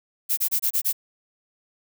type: noise bursts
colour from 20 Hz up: violet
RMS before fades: -22 dBFS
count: 6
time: 0.29-0.929 s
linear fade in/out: 20 ms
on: 84 ms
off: 27 ms
effects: none